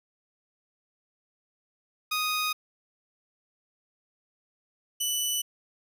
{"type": "tone pair in turn", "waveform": "15% pulse", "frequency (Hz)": [1244.5, 2976], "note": ["D#6", "F#7"], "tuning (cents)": [0, 9], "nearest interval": "octave + minor third", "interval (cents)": 1509, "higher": "second", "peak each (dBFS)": [-20, -19], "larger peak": "second", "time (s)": [[2.11, 2.53], [5, 5.42]], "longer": "neither", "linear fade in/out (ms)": 10, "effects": []}